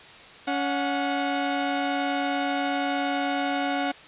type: tone pair together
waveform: sawtooth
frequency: 280.4 / 731.5 Hz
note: C#4 / F#5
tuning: +20 / -20 cents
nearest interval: octave + perfect fourth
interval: 1660 cents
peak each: -23 dBFS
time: 0.47-3.92 s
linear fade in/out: 10 ms
effects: white hiss -46 dBFS RMS until 4.07 s + resampled to 8000 Hz